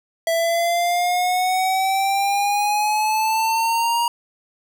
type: exponential sweep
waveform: square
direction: up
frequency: 659.3 to 948 Hz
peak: -18 dBFS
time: 0.27-4.08 s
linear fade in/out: 2 ms
effects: none